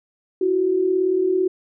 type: tone pair together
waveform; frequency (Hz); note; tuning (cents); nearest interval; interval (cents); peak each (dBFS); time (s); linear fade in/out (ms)
sine; 335.3 / 373.2; E4 / F#4; +30 / +15; major second; 185; -24 / -17; 0.41-1.48; 5
effects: none